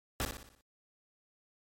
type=noise with echo; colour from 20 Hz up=pink; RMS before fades=-33 dBFS; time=0.2-0.25 s; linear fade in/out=0 ms; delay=60 ms; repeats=6; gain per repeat=-6 dB; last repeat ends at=0.61 s; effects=MP3 64 kbps